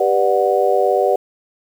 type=chord; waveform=sine; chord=G major seventh; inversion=none; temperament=just; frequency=392 / 490 / 588 / 735 Hz; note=G4 / B4 / D5 / F#5; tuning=0 / -14 / +2 / -12 cents; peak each=-18 dBFS; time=0-1.16 s; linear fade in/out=5 ms; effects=7-bit